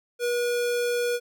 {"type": "tone", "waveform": "square", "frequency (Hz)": 482.5, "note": "B4", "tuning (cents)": -40, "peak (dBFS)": -24, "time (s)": [0.19, 1.2], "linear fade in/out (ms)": 50, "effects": []}